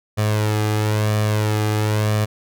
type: tone with flanger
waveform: sawtooth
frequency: 106.7 Hz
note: G#2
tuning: 47 cents sharp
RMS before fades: -19 dBFS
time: 0.17-2.26 s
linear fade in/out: 20 ms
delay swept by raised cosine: 1.7 to 2.47 ms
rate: 1 Hz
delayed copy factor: +0.55
effects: none